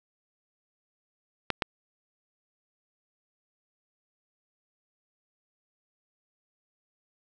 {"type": "clicks", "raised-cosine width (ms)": 0.3, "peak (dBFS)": -9, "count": 2, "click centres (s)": [1.503, 1.622], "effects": []}